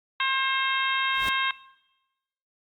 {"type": "harmonic tone", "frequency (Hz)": 533, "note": "C5", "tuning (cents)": 32, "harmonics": [2, 3, 4, 5, 6, 7], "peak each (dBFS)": [-27, -29, -30, -31, -32, -32], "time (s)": [0.2, 1.51], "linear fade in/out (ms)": 2}
{"type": "noise with exponential growth", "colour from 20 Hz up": "pink", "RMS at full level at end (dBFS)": -32, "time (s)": [1.05, 1.29], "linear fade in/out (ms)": 2, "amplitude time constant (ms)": 51}
{"effects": ["noise-tail reverb RT60 1.0 s tail -20 dB re dry", "Opus 48 kbps"]}